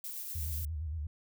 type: noise with tremolo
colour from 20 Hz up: violet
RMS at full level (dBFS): -40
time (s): 0.04-0.65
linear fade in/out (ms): 2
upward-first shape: sine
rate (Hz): 8.3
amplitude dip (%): 25
type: tone with vibrato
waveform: sine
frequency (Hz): 77.78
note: D#2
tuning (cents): 0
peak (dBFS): -34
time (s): 0.35-1.07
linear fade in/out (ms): 5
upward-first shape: square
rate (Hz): 8.7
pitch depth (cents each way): 98
effects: none